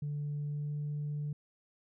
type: tone with pitch glide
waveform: sine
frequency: 146.5 to 147.52 Hz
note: D3 to D3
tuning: -4 to +8 cents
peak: -32 dBFS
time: 0.02-1.33 s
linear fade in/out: 5 ms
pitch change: +12 cents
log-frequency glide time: 0.46-0.73 s
effects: tanh soft clip ceiling -31 dBFS